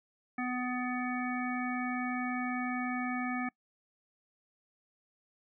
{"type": "harmonic tone", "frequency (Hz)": 249.7, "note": "B3", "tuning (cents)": 19, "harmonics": [1, 3, 5, 7, 9], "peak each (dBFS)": [-34, -39, -41, -41, -41], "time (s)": [0.38, 3.49], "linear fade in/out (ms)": 5, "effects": ["noise-tail reverb RT60 0.1 s tail -24 dB re dry"]}